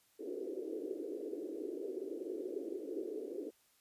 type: band-pass noise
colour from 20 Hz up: white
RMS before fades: -42 dBFS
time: 0.19-3.51 s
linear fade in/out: 20 ms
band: 310 to 450 Hz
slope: 48 dB/octave
effects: white hiss -71 dBFS RMS until 3.8 s + resampled to 32000 Hz